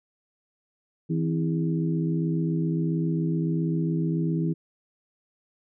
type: harmonic tone with a mistuned harmonic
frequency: 81.5 Hz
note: E2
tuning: 19 cents flat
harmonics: 2 / 3 / 4 / 5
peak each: -24 / -32 / -30 / -37 dBFS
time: 1.09-4.54 s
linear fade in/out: 20 ms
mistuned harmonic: 3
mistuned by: +98 cents
effects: none